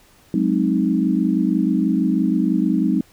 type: chord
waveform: sine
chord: Ab dominant seventh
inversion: third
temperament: equal with one note detuned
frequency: 185 / 211.2 / 261.6 / 311.1 Hz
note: Gb3 / Ab3 / C4 / Eb4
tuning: 0 / +29 / 0 / 0 cents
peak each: -21 dBFS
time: 0.34-3.01 s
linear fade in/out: 2 ms
effects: pink hiss -53 dBFS RMS until 3.12 s